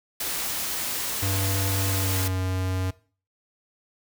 white noise, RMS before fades -29 dBFS, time 0.2-2.28 s, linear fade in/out 5 ms
square tone with pitch glide, 97.1 to 93.14 Hz, G2 to F#2, -16 to +12 cents, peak -25 dBFS, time 1.22-2.91 s, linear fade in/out 10 ms, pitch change -72 cents, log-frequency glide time 1.83-2.38 s
effects noise-tail reverb RT60 0.4 s tail -19 dB re dry

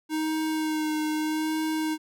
square tone with vibrato, 311.1 Hz, D#4, in tune, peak -26 dBFS, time 0.09-1.98 s, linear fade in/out 50 ms, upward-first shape sine, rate 0.8 Hz, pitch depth 19 cents each way, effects none

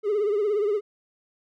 triangle tone with vibrato, 415.3 Hz, G#4, in tune, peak -18 dBFS, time 0.03-0.81 s, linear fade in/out 50 ms, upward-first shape triangle, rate 17 Hz, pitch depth 100 cents each way, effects tanh soft clip ceiling -16 dBFS

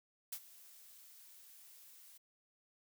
blue noise with ADSR envelope, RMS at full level -41 dBFS, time 0.32-2.18 s, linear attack 8 ms, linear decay 61 ms, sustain -18 dB, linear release 10 ms, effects none

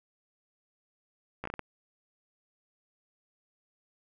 slowing click train, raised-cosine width 0.5 ms, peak -21 dBFS, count 6, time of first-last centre 1.44-1.593 s, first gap 14 ms, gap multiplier 1.4, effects none

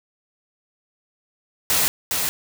white noise with echo, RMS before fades -19 dBFS, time 1.7-1.88 s, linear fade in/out 0 ms, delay 410 ms, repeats 1, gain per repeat -4 dB, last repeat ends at 2.29 s, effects none

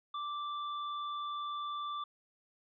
square tone, 1173 Hz, D6, 2 cents flat, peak -37 dBFS, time 0.14-2.04 s, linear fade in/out 5 ms, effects resampled to 11025 Hz

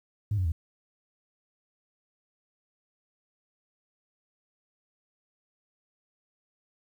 sine tone with pitch steps, 104.7 / 92.21 / 81.2 Hz, G#2 / F#2 / E2, +15 / -5 / -26 cents, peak -23 dBFS, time 0.31-0.52 s, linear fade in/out 5 ms, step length 70 ms, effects tanh soft clip ceiling -20 dBFS + 10-bit

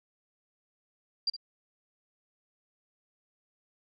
sine tone with echo, 4755 Hz, D8, 21 cents sharp, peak -25 dBFS, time 1.27-1.3 s, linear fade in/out 5 ms, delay 65 ms, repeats 1, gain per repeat -13 dB, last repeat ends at 1.365 s, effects none

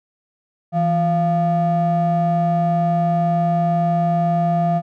triangle ring-modulated tone, 262.9 Hz, C4, 8 cents sharp, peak -10 dBFS, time 0.72-4.82 s, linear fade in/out 50 ms, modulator 429 Hz, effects none

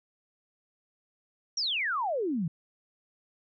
sine exponential sweep, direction down, 5830 to 150.4 Hz, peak -27 dBFS, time 1.57-2.48 s, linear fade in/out 5 ms, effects none

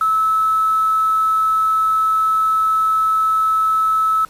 sine tone with quantisation, 1302 Hz, E6, 22 cents flat, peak -13 dBFS, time 0.01-4.25 s, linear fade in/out 2 ms, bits 6, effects pink hiss -47 dBFS RMS until 4.29 s + resampled to 32000 Hz

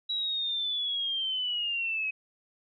sine linear sweep, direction down, 3899 to 2535 Hz, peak -28 dBFS, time 0.09-2.11 s, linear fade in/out 10 ms, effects none

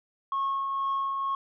sine tone with tremolo, 1092 Hz, C#6, 26 cents flat, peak -23 dBFS, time 0.32-1.35 s, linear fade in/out 2 ms, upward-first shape triangle, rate 2.1 Hz, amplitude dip 40%, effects tanh soft clip ceiling -23 dBFS

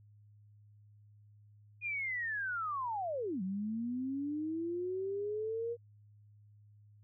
sine linear two-way sweep, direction down then up, 2468 to 183 to 476.5 Hz, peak -34 dBFS, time 1.81-5.77 s, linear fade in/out 50 ms, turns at 3.42 s, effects added 104 Hz sine -58 dBFS peak until 7.03 s

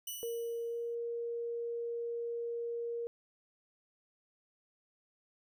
5% pulse tone with exponential decay, 2960 Hz, F#7, in tune, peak -29 dBFS, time 0.07-0.95 s, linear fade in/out 5 ms, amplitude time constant 190 ms
sine tone with pitch glide, 466.2 to 469.2 Hz, A#4 to A#4, 0 to +11 cents, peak -35 dBFS, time 0.23-3.07 s, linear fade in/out 0 ms, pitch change +11 cents, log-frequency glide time 0.69-0.75 s
effects none

